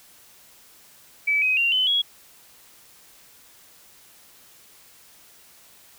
sine tone with pitch steps, 2300 / 2523 / 2767 / 3035 / 3329 Hz, D7 / D#7 / F7 / F#7 / G#7, -37 / +23 / -17 / +43 / +3 cents, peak -18 dBFS, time 1.27-2.02 s, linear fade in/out 10 ms, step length 150 ms, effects white hiss -52 dBFS RMS until 5.98 s

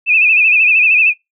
sine tone with vibrato, 2545 Hz, D#7, 39 cents sharp, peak -7 dBFS, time 0.06-1.14 s, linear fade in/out 50 ms, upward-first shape sine, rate 13 Hz, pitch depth 86 cents each way, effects noise-tail reverb RT60 0.2 s tail -26 dB re dry

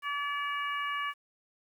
harmonic tone, 574 Hz, D5, 40 cents flat, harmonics 2 / 3 / 4 / 5, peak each -33 / -37 / -39 / -41 dBFS, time 0.02-1.14 s, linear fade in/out 50 ms, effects 10-bit

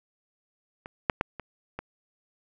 clicks, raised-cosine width 0.5 ms, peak -24 / -6 / -9 / -22 / -19 dBFS, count 5, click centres 0.859 / 1.098 / 1.211 / 1.397 / 1.79 s, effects none

